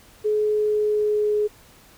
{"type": "tone with pitch glide", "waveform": "sine", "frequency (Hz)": [424.5, 420.1], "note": ["G#4", "G#4"], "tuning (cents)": [38, 20], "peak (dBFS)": -18, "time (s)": [0.24, 1.48], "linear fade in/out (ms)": 20, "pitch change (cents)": -18, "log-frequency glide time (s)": [0.42, 1.36], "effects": ["pink hiss -51 dBFS RMS until 1.97 s"]}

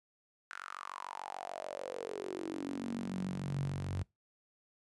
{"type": "tone with high-pass filter sweep", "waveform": "sawtooth", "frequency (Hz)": 46.8, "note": "F#1", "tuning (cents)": 20, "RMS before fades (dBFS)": -40, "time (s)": [0.5, 4.03], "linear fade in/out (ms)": 10, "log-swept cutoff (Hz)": [1500, 99], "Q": 6.8, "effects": ["noise-tail reverb RT60 0.2 s tail -24 dB re dry", "resampled to 24000 Hz"]}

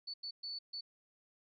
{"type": "tone bursts at uneven times", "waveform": "sine", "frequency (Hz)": 4472, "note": "C#8", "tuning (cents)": 14, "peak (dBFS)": -40, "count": 4, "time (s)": [[0.07, 0.14], [0.23, 0.31], [0.43, 0.59], [0.73, 0.81]], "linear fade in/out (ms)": 10, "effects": []}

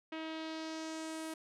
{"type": "tone with low-pass filter sweep", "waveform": "sawtooth", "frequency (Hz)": 318.9, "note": "D#4", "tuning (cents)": 43, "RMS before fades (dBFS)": -42, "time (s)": [0.12, 1.34], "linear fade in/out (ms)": 5, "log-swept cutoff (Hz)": [2800, 11000], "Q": 1.9, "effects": []}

